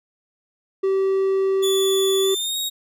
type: tone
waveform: triangle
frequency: 385.9 Hz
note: G4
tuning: 27 cents flat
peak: -15 dBFS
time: 0.83-2.35 s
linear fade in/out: 10 ms
type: tone with pitch glide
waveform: sawtooth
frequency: 3453 to 3766 Hz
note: A7 to A#7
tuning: -33 to +17 cents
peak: -20 dBFS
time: 1.62-2.7 s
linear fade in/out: 20 ms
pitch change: +150 cents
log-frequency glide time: 2.22-2.57 s
effects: none